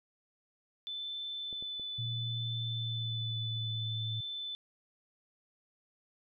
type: tone with vibrato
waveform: sine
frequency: 3512 Hz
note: A7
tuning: 4 cents flat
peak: -37 dBFS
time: 0.87-4.55 s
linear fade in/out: 0 ms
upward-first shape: sine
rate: 0.69 Hz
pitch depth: 9 cents each way
type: clicks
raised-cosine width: 2 ms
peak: -38 dBFS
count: 3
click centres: 1.528 / 1.625 / 1.797 s
type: tone with pitch glide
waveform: sine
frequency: 117.3 to 111.17 Hz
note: A#2 to A2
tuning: +11 to +18 cents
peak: -35 dBFS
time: 1.98-4.21 s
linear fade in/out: 10 ms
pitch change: -93 cents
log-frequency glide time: 2.24-3.9 s
effects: none